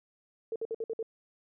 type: tone bursts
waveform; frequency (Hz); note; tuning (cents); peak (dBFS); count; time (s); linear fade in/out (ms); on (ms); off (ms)
sine; 450; A4; +39; -31; 6; 0.52-1.028; 2; 38; 56
effects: none